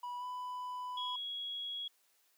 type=tone with pitch glide; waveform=triangle; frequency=979 to 996.1 Hz; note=B5 to B5; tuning=-15 to +15 cents; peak=-37 dBFS; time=0.03-1.16 s; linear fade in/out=5 ms; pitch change=+30 cents; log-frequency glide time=0.18-0.24 s
type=tone; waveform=sine; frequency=3324 Hz; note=G#7; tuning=1 cent sharp; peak=-38 dBFS; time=0.97-1.88 s; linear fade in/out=5 ms
effects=white hiss -72 dBFS RMS until 2.37 s + high-pass 400 Hz 12 dB/octave